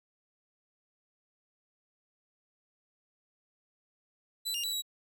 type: tone with pitch steps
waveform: sawtooth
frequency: 3981 / 2821 / 3942 / 3876 Hz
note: B7 / F7 / B7 / B7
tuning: +13 / +17 / -4 / -33 cents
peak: -29 dBFS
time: 4.45-4.822 s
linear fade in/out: 20 ms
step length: 93 ms
effects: none

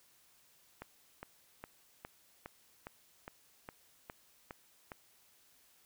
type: click train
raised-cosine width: 0.5 ms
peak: -29 dBFS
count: 11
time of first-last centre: 0.82-4.918 s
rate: 2.44 Hz
effects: white hiss -67 dBFS RMS until 5.85 s

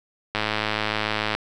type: click train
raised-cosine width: 0.3 ms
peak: -7 dBFS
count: 108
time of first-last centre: 0.35-1.35 s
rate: 107 Hz
effects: none

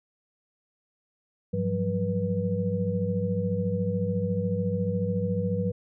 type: tone cluster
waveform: sine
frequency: 101.9 / 174.4 / 188.4 / 486 Hz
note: G#2 / F3 / F#3 / B4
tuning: -32 / -2 / +32 / -28 cents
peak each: -30 dBFS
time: 1.53-5.72 s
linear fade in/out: 10 ms
effects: none

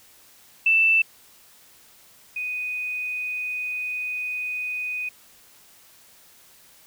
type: tone pair in turn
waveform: sine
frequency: 2656 / 2490 Hz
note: E7 / D#7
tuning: +12 / +1 cents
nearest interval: minor second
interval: 111 cents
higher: first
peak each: -15 / -26 dBFS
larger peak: first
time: 0.66-1.02 / 2.36-5.09 s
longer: second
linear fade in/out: 5 ms
effects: white hiss -53 dBFS RMS until 6.86 s

